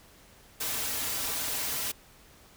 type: noise with comb filter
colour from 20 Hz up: white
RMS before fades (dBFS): -32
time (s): 0.6-1.92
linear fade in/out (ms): 10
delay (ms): 5.5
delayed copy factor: -0.7
effects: pink hiss -56 dBFS RMS until 2.56 s